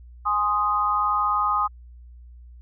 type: chord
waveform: sine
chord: Ab major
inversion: none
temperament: equal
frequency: 830.6 / 1046.5 / 1244.5 Hz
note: Ab5 / C6 / Eb6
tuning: 0 / 0 / 0 cents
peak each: -27 / -26 / -21 dBFS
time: 0.25-1.68 s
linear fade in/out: 20 ms
effects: added 60 Hz sine -42 dBFS peak until 2.61 s